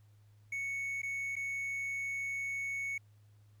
triangle tone with dropouts, 2217 Hz, C#7, in tune, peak -33 dBFS, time 0.52-2.98 s, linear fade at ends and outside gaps 5 ms, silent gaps 1.019-1.031 / 1.356-1.364 s, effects added 104 Hz sine -59 dBFS peak until 3.6 s + pink hiss -75 dBFS RMS until 3.6 s

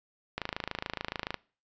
click train, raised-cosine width 0.3 ms, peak -16 dBFS, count 27, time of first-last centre 0.38-1.343 s, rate 27 Hz, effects noise-tail reverb RT60 0.4 s tail -23 dB re dry + resampled to 16000 Hz

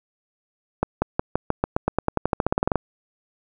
accelerating click train, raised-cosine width 1 ms, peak -5 dBFS, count 21, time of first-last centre 0.83-2.757 s, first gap 190 ms, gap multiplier 0.92, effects none

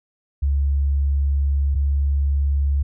sine tone pair in turn, 70 / 70.25 Hz, C#2 / C#2, +18 / +24 cents, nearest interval unison, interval 6 cents, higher second, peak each -16 dBFS, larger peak neither, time 0.42-1.75 / 1.75-2.83 s, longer first, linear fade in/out 10 ms, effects none

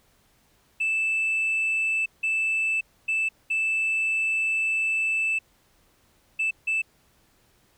sine tone bursts at uneven times, 2637 Hz, E7, in tune, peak -20 dBFS, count 6, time 0.8-2.06 / 2.23-2.81 / 3.08-3.29 / 3.5-5.39 / 6.39-6.51 / 6.67-6.82 s, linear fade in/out 10 ms, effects tanh soft clip ceiling -20 dBFS + pink hiss -63 dBFS RMS until 7.77 s

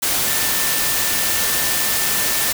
sine tone in noise, 1782 Hz, A6, 22 cents sharp, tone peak -29 dBFS, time 0.27-2.52 s, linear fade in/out 10 ms, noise white, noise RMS -19 dBFS, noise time 0.02-2.53 s, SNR -13 dB, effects none

